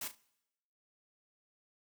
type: noise with echo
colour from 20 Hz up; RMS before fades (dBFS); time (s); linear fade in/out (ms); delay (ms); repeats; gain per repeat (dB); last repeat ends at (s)
white; -40; 0.01-0.08; 5; 36; 2; -11; 0.152
effects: noise-tail reverb RT60 0.9 s tail -22 dB re dry